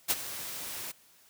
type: noise with ADSR envelope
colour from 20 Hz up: white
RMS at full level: -25 dBFS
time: 0.08-0.92 s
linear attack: 28 ms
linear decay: 36 ms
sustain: -14 dB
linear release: 11 ms
effects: white hiss -61 dBFS RMS until 1.29 s + high-pass 60 Hz 12 dB/octave